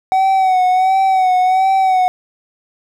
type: tone with vibrato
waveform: triangle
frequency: 752 Hz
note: F#5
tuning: 28 cents sharp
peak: -8 dBFS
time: 0.12-2.08 s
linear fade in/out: 0 ms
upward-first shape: sine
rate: 1.4 Hz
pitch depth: 44 cents each way
effects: none